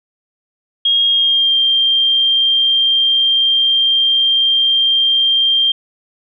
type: tone with pitch glide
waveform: sine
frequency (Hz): 3261 to 3181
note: G#7 to G7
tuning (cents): -32 to +25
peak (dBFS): -10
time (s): 0.85-5.72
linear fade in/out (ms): 5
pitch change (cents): -43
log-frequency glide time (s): 1.07-1.56
effects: none